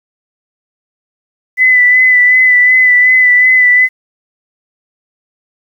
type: tone with vibrato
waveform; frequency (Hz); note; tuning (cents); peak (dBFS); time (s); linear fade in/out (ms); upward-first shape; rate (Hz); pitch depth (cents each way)
sine; 2001; B6; +22; -4; 1.57-3.89; 50; sine; 2.7; 25
effects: 7-bit